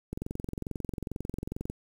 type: click train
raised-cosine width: 3 ms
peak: -21 dBFS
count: 36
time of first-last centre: 0.13-1.7 s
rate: 22.3 Hz
effects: 8-bit